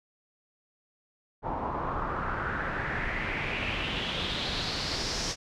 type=noise with low-pass filter sweep; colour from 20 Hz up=pink; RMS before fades=-32 dBFS; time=1.42-5.36 s; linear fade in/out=50 ms; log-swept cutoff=880 to 5900 Hz; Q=3.9; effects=none

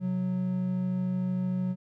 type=tone pair together; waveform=triangle; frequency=130.81 / 184.03 Hz; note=C3 / F#3; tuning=0 / -9 cents; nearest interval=tritone; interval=591 cents; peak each=-33 / -25 dBFS; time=0-1.76 s; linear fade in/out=50 ms; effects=none

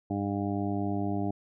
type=harmonic tone; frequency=100.5 Hz; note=G2; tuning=44 cents sharp; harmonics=1 / 2 / 3 / 4 / 6 / 7 / 8; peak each=-34 / -33 / -32 / -39 / -43 / -37 / -43 dBFS; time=0.1-1.31 s; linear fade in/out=5 ms; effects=none

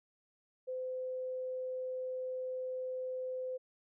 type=tone; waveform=sine; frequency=512 Hz; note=C5; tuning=38 cents flat; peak=-36 dBFS; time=0.67-3.58 s; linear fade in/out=20 ms; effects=none

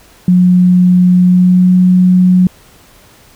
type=tone with pitch glide; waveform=sine; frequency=180.4 to 182.39 Hz; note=F#3 to F#3; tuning=-44 to -25 cents; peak=-4 dBFS; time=0.28-2.47 s; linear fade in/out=2 ms; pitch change=+19 cents; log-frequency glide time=1.23-1.72 s; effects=pink hiss -43 dBFS RMS until 3.35 s

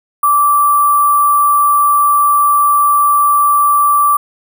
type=tone with sample-and-hold; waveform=sine; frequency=1165 Hz; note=D6; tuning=14 cents flat; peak=-7 dBFS; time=0.23-4.17 s; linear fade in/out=5 ms; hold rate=11025 Hz; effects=none

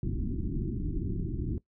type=low-pass noise; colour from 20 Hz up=pink; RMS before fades=-32 dBFS; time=0.03-1.58 s; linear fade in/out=2 ms; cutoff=370 Hz; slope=96 dB/octave; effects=noise-tail reverb RT60 0.1 s tail -18 dB re dry

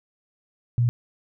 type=tone; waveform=sine; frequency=120 Hz; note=B2; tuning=49 cents flat; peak=-17 dBFS; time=0.78-0.89 s; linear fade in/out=0 ms; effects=none

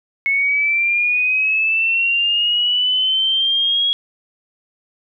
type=linear sweep; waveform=sine; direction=up; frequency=2190 to 3322 Hz; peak=-14 dBFS; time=0.26-3.93 s; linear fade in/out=0 ms; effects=none

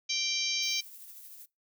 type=harmonic tone; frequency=784 Hz; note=G5; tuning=in tune; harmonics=3 / 4 / 5 / 6 / 7 / 8; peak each=-36 / -36 / -36 / -36 / -36 / -36 dBFS; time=0.09-0.81 s; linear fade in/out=10 ms
type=noise with tremolo; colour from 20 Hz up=violet; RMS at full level=-47 dBFS; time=0.62-1.46 s; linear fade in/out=10 ms; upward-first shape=triangle; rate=13 Hz; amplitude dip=40%
effects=noise-tail reverb RT60 0.2 s tail -22 dB re dry

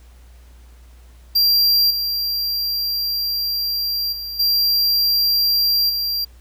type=tone with level steps; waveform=square; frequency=4745 Hz; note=D8; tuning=17 cents sharp; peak=-13 / -20 / -27 / -15 / -20 dBFS; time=1.35-6.25 s; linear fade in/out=10 ms; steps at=1.9 / 4.12 / 4.39 / 5.89 s; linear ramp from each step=10 ms; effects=added 60 Hz sine -42 dBFS peak until 6.4 s + pink hiss -55 dBFS RMS until 6.4 s

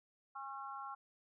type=harmonic tone; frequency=272.2 Hz; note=C#4; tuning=31 cents flat; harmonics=3 / 4 / 5; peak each=-48 / -47 / -48 dBFS; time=0.35-0.95 s; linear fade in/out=10 ms; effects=none

